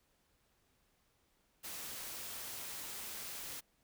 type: noise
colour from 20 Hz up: white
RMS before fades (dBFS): -45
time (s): 1.63-3.61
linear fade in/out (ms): 20
effects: pink hiss -75 dBFS RMS until 3.83 s